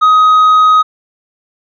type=tone with tanh clipping; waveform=sine; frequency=1258 Hz; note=D#6; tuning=19 cents sharp; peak=-5 dBFS; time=0.01-0.83 s; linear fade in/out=20 ms; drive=3 dB; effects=none